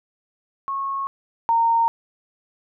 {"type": "tone pair in turn", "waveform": "sine", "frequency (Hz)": [1095, 920.8], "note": ["C#6", "A#5"], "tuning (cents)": [-22, -22], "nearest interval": "minor third", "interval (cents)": 300, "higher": "first", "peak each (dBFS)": [-23, -15], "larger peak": "second", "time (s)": [[0.68, 1.07], [1.49, 1.88]], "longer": "neither", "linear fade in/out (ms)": 0, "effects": []}